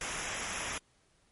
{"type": "noise with comb filter", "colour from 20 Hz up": "pink", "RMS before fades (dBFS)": -37, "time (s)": [0.01, 0.78], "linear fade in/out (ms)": 2, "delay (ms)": 0.23, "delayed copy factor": -0.7, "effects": ["pink hiss -69 dBFS RMS until 1.31 s", "MP3 48 kbps"]}